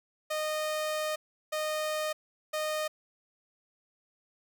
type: tone bursts at uneven times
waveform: sawtooth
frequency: 616 Hz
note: D#5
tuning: 17 cents flat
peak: -26 dBFS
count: 3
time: 0.3-1.16 / 1.52-2.13 / 2.53-2.88 s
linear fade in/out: 10 ms
effects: none